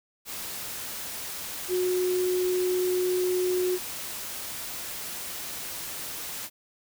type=tone in noise; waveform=sine; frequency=364.4 Hz; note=F#4; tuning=26 cents flat; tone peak=-23 dBFS; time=1.68-3.79 s; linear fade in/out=50 ms; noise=white; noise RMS=-36 dBFS; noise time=0.25-6.5 s; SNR=+10 dB; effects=none